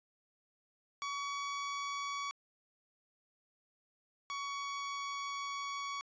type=tone pair in turn; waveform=sawtooth; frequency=1130 / 1123.5 Hz; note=C#6 / C#6; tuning=+33 / +23 cents; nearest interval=unison; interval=10 cents; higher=first; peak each=-33 / -34 dBFS; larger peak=first; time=1.02-2.31 / 4.3-6.01 s; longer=second; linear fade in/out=0 ms; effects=resampled to 16000 Hz